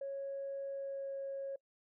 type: tone with pitch glide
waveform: sine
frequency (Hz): 551 to 547.5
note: C#5 to C#5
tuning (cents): -11 to -22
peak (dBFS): -37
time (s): 0.01-1.56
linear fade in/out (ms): 5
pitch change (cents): -11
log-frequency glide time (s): 0.69-1.15
effects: noise-tail reverb RT60 0.1 s tail -25 dB re dry + tanh soft clip ceiling -34 dBFS